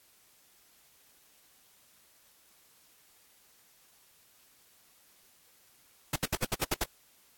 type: noise bursts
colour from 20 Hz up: pink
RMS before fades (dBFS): -29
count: 8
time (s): 6.13-6.839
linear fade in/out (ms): 5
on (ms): 30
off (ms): 67
effects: white hiss -63 dBFS RMS until 7.37 s + AAC 64 kbps